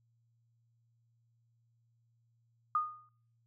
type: tone with exponential decay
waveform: sine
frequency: 1229 Hz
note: D#6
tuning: 22 cents flat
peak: -25 dBFS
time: 2.75-3.09 s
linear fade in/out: 2 ms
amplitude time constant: 72 ms
effects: noise-tail reverb RT60 0.6 s tail -26 dB re dry + added 116 Hz sine -70 dBFS peak until 3.46 s